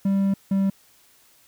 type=tone pair in turn; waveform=triangle; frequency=196 / 194.76 Hz; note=G3 / G3; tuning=0 / -11 cents; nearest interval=unison; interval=11 cents; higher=first; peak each=-16 dBFS; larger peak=neither; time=0.05-0.34 / 0.51-0.7 s; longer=first; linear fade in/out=5 ms; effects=white hiss -57 dBFS RMS until 1.47 s